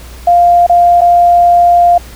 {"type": "tone with dropouts", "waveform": "sine", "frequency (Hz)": 698.5, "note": "F5", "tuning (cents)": 0, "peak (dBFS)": -3, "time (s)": [0.27, 1.98], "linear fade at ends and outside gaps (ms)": 5, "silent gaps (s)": [[0.666, 0.695], [1.009, 1.015]], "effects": ["added 60 Hz sine -30 dBFS peak until 2.15 s", "pink hiss -35 dBFS RMS until 2.15 s"]}